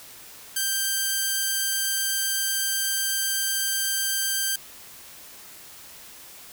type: tone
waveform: 5% pulse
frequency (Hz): 1573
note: G6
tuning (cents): +6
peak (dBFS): -12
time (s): 0.56-4.56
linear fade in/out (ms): 5
effects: white hiss -45 dBFS RMS until 6.52 s